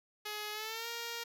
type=tone with pitch glide; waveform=5% pulse; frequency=421.1 to 467.2 Hz; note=G#4 to A#4; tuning=+24 to +4 cents; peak=-27 dBFS; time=0.25-1.24 s; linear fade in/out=10 ms; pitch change=+180 cents; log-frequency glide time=0.52-0.88 s; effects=none